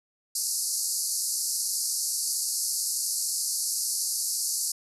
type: band-pass noise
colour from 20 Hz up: white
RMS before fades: -29 dBFS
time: 0.35-4.72 s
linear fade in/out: 5 ms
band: 4400 to 12000 Hz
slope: 96 dB/octave
effects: none